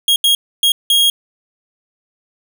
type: tone bursts at uneven times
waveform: 45% pulse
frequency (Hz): 3271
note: G#7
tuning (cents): -27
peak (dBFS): -9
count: 4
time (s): 0.08-0.16 / 0.24-0.35 / 0.63-0.72 / 0.9-1.1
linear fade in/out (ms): 2
effects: none